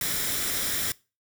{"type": "noise with comb filter", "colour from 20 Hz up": "white", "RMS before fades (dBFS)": -28, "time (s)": [0.01, 0.92], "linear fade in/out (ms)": 2, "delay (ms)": 0.55, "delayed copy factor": 0.5, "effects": ["noise-tail reverb RT60 0.3 s tail -22 dB re dry"]}